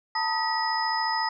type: tone cluster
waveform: sine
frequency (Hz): 892 / 966 / 1260 / 1927 / 5060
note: A5 / B5 / D#6 / B6 / D#8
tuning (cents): +23 / -39 / +21 / -43 / +28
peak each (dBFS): -27 / -34 / -32 / -31 / -31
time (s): 0.15-1.29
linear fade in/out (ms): 5
effects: none